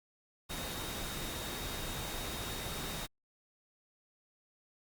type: tone in noise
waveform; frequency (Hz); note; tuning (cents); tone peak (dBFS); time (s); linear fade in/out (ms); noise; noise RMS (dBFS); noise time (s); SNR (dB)
sine; 3729; A#7; 0; -47; 0.49-3.07; 20; pink; -40; 0.49-3.07; -10
effects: Opus 48 kbps